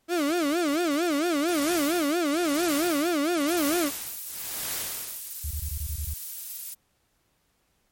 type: tone with vibrato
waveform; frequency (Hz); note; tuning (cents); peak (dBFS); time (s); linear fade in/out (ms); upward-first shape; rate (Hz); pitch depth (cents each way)
35% pulse; 316.4; D#4; +29; -21; 0.08-3.91; 50; sine; 4.4; 210
type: noise with tremolo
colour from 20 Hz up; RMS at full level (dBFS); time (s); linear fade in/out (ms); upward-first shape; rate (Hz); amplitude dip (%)
white; -31; 1.48-5.3; 10; triangle; 1; 100
type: noise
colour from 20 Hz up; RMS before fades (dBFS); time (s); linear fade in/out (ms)
violet; -34; 3.48-6.74; 5
type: tone bursts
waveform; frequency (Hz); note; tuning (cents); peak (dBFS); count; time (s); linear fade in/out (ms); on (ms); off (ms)
sine; 73.9; D2; +11; -28; 8; 5.44-6.139; 5; 69; 21
effects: pink hiss -70 dBFS RMS until 7.91 s + MP3 64 kbps